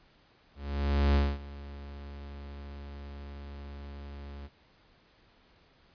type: tone with ADSR envelope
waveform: 45% pulse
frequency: 70.8 Hz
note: C#2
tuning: 37 cents sharp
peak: -21 dBFS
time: 0.55-4.49 s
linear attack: 600 ms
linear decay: 230 ms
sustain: -20 dB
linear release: 36 ms
effects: pink hiss -63 dBFS RMS until 5.94 s + resampled to 11025 Hz